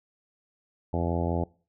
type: harmonic tone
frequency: 85.1 Hz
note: F2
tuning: 44 cents flat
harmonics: 1 / 2 / 3 / 4 / 5 / 6 / 7 / 8 / 9 / 10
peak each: -29 / -32 / -34 / -35 / -36 / -37 / -37 / -38 / -39 / -39 dBFS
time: 0.93-1.44 s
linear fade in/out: 5 ms
effects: noise-tail reverb RT60 0.4 s tail -23 dB re dry